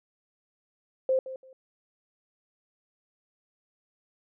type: tone with echo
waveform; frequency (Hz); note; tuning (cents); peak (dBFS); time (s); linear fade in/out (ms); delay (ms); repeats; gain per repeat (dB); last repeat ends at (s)
sine; 523.3; C5; 0; -21; 1.09-1.19; 2; 170; 2; -14; 1.53
effects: none